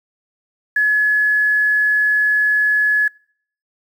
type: tone with quantisation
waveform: sine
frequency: 1700 Hz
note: G#6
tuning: 40 cents sharp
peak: -12 dBFS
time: 0.76-3.08 s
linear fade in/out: 5 ms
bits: 7
effects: noise-tail reverb RT60 0.6 s tail -26 dB re dry